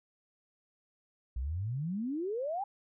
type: exponential sweep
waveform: sine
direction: up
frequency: 57.6 to 830.6 Hz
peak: -32 dBFS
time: 1.36-2.64 s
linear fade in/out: 5 ms
effects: none